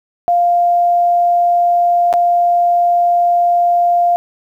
sine tone with dropouts, 698.5 Hz, F5, in tune, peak -9 dBFS, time 0.28-4.16 s, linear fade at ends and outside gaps 0 ms, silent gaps 2.128-2.138 s, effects 8-bit

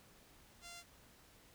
5% pulse tone, 692 Hz, F5, 16 cents flat, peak -39 dBFS, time 0.61-0.84 s, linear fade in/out 50 ms, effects pink hiss -64 dBFS RMS until 1.54 s

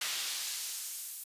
brown noise with high-pass filter sweep, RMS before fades -38 dBFS, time 0.01-1.24 s, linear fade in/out 5 ms, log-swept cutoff 2800 to 11000 Hz, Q 0.84, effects resampled to 32000 Hz

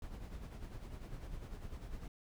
brown noise with tremolo, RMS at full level -44 dBFS, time 0.02-2.08 s, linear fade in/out 2 ms, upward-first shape sine, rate 10 Hz, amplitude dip 55%, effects none

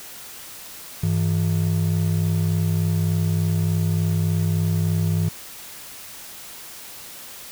triangle ring-modulated tone, 130.81 Hz, C3, in tune, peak -13 dBFS, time 1.03-5.29 s, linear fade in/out 5 ms, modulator 31.7 Hz, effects white hiss -39 dBFS RMS until 7.51 s

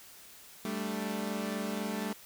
sawtooth chord, G suspended second, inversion none, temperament equal, 196 / 220 / 293.7 Hz, G3 / A3 / D4, 0 / 0 / 0 cents, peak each -33 / -32 / -38 dBFS, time 0.65-2.13 s, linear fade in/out 2 ms, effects white hiss -53 dBFS RMS until 2.25 s

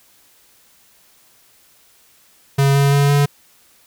square tone with pitch steps, 138.59 / 140.12 / 141.67 / 143.23 Hz, C#3 / C#3 / C#3 / D3, 0 / +19 / +38 / -43 cents, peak -12 dBFS, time 2.58-3.26 s, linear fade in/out 10 ms, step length 170 ms, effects white hiss -53 dBFS RMS until 3.86 s

